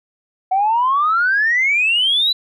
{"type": "exponential sweep", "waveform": "sine", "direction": "up", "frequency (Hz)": [740, 4024], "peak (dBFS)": -12, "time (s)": [0.51, 2.33], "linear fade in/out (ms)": 10, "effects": ["tanh soft clip ceiling -8 dBFS"]}